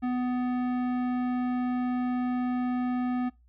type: tone with tanh clipping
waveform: sine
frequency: 249.1 Hz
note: B3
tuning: 15 cents sharp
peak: -28 dBFS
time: 0.02-3.3 s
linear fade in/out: 20 ms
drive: 15 dB
effects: noise-tail reverb RT60 0.2 s tail -21 dB re dry + added 60 Hz sine -57 dBFS peak until 3.48 s